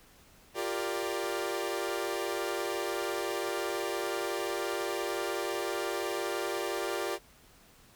sawtooth chord, G minor seventh, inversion third, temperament equal with one note detuned, 349.2 / 395 / 466.2 / 587.3 Hz, F4 / G4 / Bb4 / D5, 0 / +13 / 0 / 0 cents, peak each -33 / -32 / -34 / -34 dBFS, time 0.54-7.19 s, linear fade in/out 50 ms, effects pink hiss -59 dBFS RMS until 7.95 s

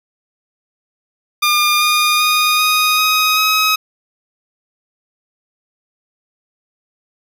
15% pulse tone with pitch steps, 1206 / 1218.6 / 1231.3 / 1244.2 / 1257.2 / 1270.4 Hz, D6 / D#6 / D#6 / D#6 / D#6 / D#6, +46 / -36 / -18 / 0 / +18 / +36 cents, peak -5 dBFS, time 1.42-3.76 s, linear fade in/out 10 ms, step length 390 ms, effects none

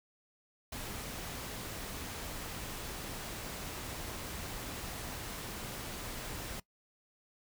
pink noise, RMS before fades -42 dBFS, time 0.72-6.6 s, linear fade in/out 5 ms, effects noise-tail reverb RT60 0.1 s tail -21 dB re dry

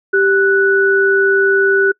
sine tone pair together, 391.6 / 1480 Hz, G4 / F#6, -2 / 0 cents, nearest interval octave + major seventh, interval 2302 cents, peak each -12 dBFS, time 0.13-1.92 s, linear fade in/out 10 ms, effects noise-tail reverb RT60 0.1 s tail -25 dB re dry

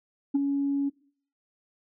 sine tone with ADSR envelope, 280 Hz, C#4, 18 cents sharp, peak -16 dBFS, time 0.34-0.9 s, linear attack 14 ms, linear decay 21 ms, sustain -7 dB, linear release 19 ms, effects noise-tail reverb RT60 0.5 s tail -21 dB re dry + tanh soft clip ceiling -18 dBFS

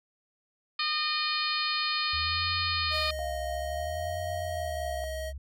harmonic tone, 611 Hz, D#5, 32 cents flat, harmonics 2 / 3 / 4 / 5 / 6 / 7 / 8, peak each -33 / -37 / -34 / -37 / -36 / -32 / -37 dBFS, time 0.79-3.11 s, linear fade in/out 5 ms
sine tone with vibrato, 76.5 Hz, D#2, 29 cents flat, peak -36 dBFS, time 2.13-5.38 s, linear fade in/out 5 ms, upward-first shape sine, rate 0.58 Hz, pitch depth 270 cents each way
square tone with pitch glide, 621 to 631.9 Hz, D#5 to D#5, -3 to +27 cents, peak -35 dBFS, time 2.9-5.33 s, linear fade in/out 50 ms, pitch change +30 cents, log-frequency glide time 3.36-4.8 s
sine tone with tremolo, 696 Hz, F5, 6 cents flat, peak -33 dBFS, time 3.19-5.04 s, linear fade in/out 0 ms, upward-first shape triangle, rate 3.7 Hz, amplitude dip 30%
effects none

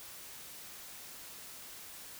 silence, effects white hiss -49 dBFS RMS until 2.19 s

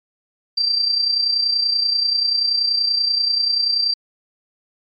sine tone with amplitude modulation, 4699 Hz, D8, in tune, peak -13 dBFS, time 0.57-3.94 s, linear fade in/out 10 ms, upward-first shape sine, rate 30.4 Hz, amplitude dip 55%, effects MP3 64 kbps

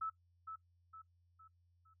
sine tone with echo, 1307 Hz, E6, 15 cents flat, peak -37 dBFS, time 0.01-0.1 s, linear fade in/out 10 ms, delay 460 ms, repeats 4, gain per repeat -7 dB, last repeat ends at 1.94 s, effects noise-tail reverb RT60 0.1 s tail -17 dB re dry + added 87 Hz sine -70 dBFS peak until 2 s

